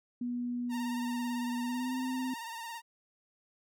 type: tone with pitch glide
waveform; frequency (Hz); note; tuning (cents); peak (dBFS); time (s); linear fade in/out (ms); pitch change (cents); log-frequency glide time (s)
sine; 243.4 to 256.7; B3 to C4; -25 to -33; -32; 0.21-2.34; 5; +92; 1.63-1.95
type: tone with vibrato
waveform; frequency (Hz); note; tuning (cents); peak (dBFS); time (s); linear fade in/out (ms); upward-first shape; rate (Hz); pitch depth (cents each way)
sawtooth; 922; A#5; -19; -36; 0.69-2.82; 50; sine; 18; 50
effects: none